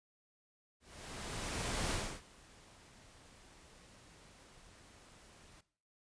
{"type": "noise with ADSR envelope", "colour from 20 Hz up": "pink", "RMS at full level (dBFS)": -36, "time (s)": [0.8, 5.61], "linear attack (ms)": 1100, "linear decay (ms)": 310, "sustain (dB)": -24, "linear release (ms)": 6, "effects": ["noise-tail reverb RT60 0.5 s tail -17 dB re dry", "resampled to 22050 Hz"]}